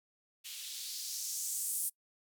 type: noise with band-pass filter sweep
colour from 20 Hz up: violet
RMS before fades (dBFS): -39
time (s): 0.44-1.9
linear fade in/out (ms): 20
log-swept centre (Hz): 2900 to 10000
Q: 1.9
effects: noise-tail reverb RT60 0.1 s tail -24 dB re dry